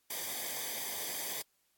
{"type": "noise with comb filter", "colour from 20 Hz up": "white", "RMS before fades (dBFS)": -38, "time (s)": [0.1, 1.42], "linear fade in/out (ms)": 5, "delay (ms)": 0.73, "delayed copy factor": -0.75, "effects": ["white hiss -75 dBFS RMS until 1.77 s", "AAC 64 kbps"]}